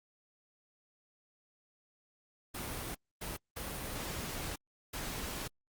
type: noise bursts at uneven times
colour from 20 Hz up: pink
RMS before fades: -40 dBFS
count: 4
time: 2.54-2.95 / 3.21-3.37 / 3.56-4.56 / 4.93-5.48 s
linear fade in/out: 10 ms
effects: Opus 32 kbps